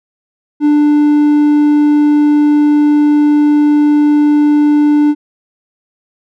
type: tone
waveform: triangle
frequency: 295.8 Hz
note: D4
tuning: 13 cents sharp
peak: -4 dBFS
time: 0.6-5.15 s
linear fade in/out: 50 ms
effects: none